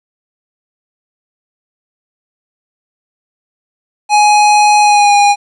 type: tone with pitch glide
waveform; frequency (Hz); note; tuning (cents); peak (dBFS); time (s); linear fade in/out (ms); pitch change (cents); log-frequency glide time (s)
square; 836 to 816.4; G#5 to G#5; +11 to -30; -6; 4.09-5.36; 50; -41; 4.8-5.14
effects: resampled to 22050 Hz + 8-bit